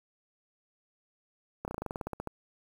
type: slowing click train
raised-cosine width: 1 ms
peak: -21 dBFS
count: 14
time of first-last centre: 1.65-2.273 s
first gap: 29 ms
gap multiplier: 1.08
effects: 8-bit